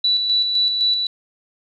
sine tone with tremolo, 3951 Hz, B7, in tune, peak -14 dBFS, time 0.04-1.07 s, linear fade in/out 5 ms, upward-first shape square, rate 3.9 Hz, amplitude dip 40%, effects none

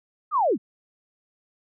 sine linear sweep, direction down, 1296 to 157.3 Hz, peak -18 dBFS, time 0.31-0.58 s, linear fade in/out 50 ms, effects none

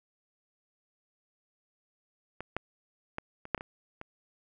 clicks, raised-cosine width 0.5 ms, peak -23 / -16 / -19 / -28 / -11 / -26 / -24 / -26 dBFS, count 8, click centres 2.406 / 2.566 / 3.184 / 3.454 / 3.547 / 3.578 / 3.609 / 4.014 s, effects none

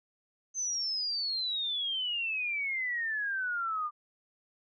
sine exponential sweep, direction down, 6272 to 1192 Hz, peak -30 dBFS, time 0.54-3.91 s, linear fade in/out 50 ms, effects none

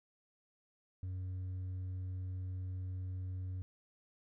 triangle tone with hard clipping, 92.5 Hz, F#2, in tune, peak -37 dBFS, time 1.03-3.62 s, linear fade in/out 0 ms, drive 1 dB, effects none

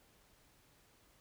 silence, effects pink hiss -68 dBFS RMS until 1.2 s

